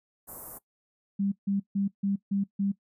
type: band-stop noise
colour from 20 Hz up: white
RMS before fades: -40 dBFS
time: 0.27-0.59 s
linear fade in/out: 20 ms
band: 1100 to 10000 Hz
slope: 24 dB/octave
type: tone bursts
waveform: sine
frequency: 198.3 Hz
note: G3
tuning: 20 cents sharp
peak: -24 dBFS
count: 6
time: 1.19-2.72 s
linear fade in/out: 10 ms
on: 130 ms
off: 150 ms
effects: noise-tail reverb RT60 0.1 s tail -19 dB re dry + resampled to 32000 Hz